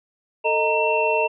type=tone cluster; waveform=sine; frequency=445.6 / 621 / 929 / 2699 Hz; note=A4 / D#5 / A#5 / E7; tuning=+22 / -3 / -6 / +40 cents; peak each=-23 dBFS; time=0.44-1.28 s; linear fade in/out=20 ms; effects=none